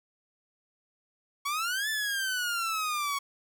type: exponential two-way sweep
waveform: sawtooth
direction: up then down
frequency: 1108.7 to 1768 to 1108.7 Hz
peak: -25 dBFS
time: 1.45-3.19 s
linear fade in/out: 10 ms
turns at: 1.89 s
effects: none